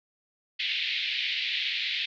white band-pass noise, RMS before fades -30 dBFS, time 0.59-2.06 s, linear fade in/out 10 ms, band 2000 to 4000 Hz, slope 48 dB/octave, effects none

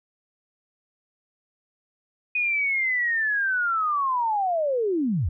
sine linear sweep, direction down, 2489 to 64.5 Hz, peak -21 dBFS, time 2.35-5.29 s, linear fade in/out 5 ms, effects none

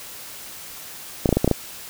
clicks, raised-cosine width 2 ms, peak -3 dBFS, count 7, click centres 1.258 / 1.291 / 1.327 / 1.37 / 1.445 / 1.477 / 1.513 s, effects white hiss -38 dBFS RMS until 1.89 s

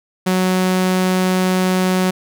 sawtooth tone, 185 Hz, F#3, in tune, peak -10 dBFS, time 0.26-2.11 s, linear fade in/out 10 ms, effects none

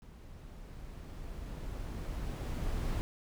brown noise with level ramp, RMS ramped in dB -51 to -33 dBFS, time 0.02-3.01 s, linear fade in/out 0 ms, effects none

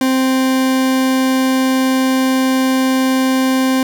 40% pulse tone, 261.6 Hz, C4, in tune, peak -11 dBFS, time 0.01-3.83 s, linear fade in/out 2 ms, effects none

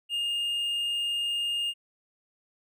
triangle tone, 2829 Hz, F7, 22 cents sharp, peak -25 dBFS, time 0.09-1.74 s, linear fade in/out 50 ms, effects none

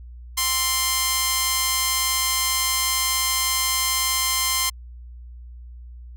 5% pulse tone with amplitude modulation, 1046.5 Hz, C6, in tune, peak -5 dBFS, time 0.37-4.7 s, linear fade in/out 10 ms, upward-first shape sine, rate 278 Hz, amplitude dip 55%, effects added 60 Hz sine -37 dBFS peak until 6.16 s

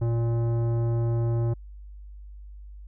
triangle tone with tanh clipping, 116.54 Hz, A#2, in tune, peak -24 dBFS, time 0.01-1.54 s, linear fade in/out 10 ms, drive 18 dB, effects added 50 Hz sine -40 dBFS peak until 2.87 s

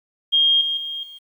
sine tone with level steps, 3229 Hz, G#7, 49 cents flat, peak -13 / -20 / -26 / -37 dBFS, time 0.32-1.19 s, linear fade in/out 20 ms, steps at 0.61 / 0.77 / 1.03 s, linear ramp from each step 2 ms, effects 9-bit

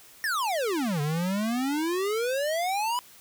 square exponential two-way sweep, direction down then up, 1864.7 to 142.6 to 1004 Hz, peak -26 dBFS, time 0.24-2.99 s, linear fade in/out 0 ms, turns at 1.01 s, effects white hiss -52 dBFS RMS until 3.2 s

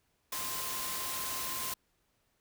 sine tone in noise, 1046.5 Hz, C6, in tune, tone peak -43 dBFS, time 0.32-1.74 s, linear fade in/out 5 ms, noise white, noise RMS -37 dBFS, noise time 0.32-1.74 s, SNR -9 dB, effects pink hiss -75 dBFS RMS until 2.4 s

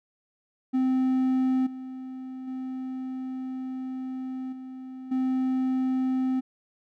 triangle tone with level steps, 259.3 Hz, C4, 15 cents flat, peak -19 / -33 / -29 / -35 / -21 dBFS, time 0.73-6.41 s, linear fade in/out 20 ms, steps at 1.66 / 2.47 / 4.52 / 5.11 s, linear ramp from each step 10 ms, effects none

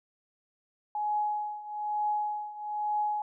sine tone with tremolo, 840 Hz, G#5, 19 cents sharp, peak -25 dBFS, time 0.95-3.22 s, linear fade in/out 2 ms, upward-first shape triangle, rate 1.1 Hz, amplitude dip 85%, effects none

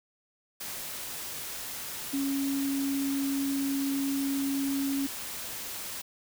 sine tone in noise, 275.7 Hz, C#4, 9 cents flat, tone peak -27 dBFS, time 2.13-5.07 s, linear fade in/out 10 ms, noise white, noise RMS -38 dBFS, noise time 0.6-6.02 s, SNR +8 dB, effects none

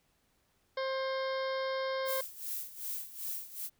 harmonic tone, 530 Hz, C5, 22 cents sharp, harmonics 1 / 2 / 3 / 4 / 6 / 7 / 8 / 9 / 10, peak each -33 / -39 / -43 / -45 / -49 / -50 / -51 / -52 / -53 dBFS, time 0.77-2.21 s, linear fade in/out 5 ms
violet noise with tremolo, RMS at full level -37 dBFS, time 2.05-3.7 s, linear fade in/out 50 ms, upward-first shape sine, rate 2.6 Hz, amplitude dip 80%
effects pink hiss -73 dBFS RMS until 3.79 s

